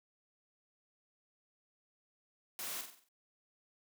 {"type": "noise with echo", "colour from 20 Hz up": "white", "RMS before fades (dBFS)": -42, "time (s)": [2.59, 2.81], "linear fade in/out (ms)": 0, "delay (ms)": 46, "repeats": 6, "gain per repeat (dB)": -6, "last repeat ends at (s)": 3.086, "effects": ["high-pass 200 Hz 12 dB/octave"]}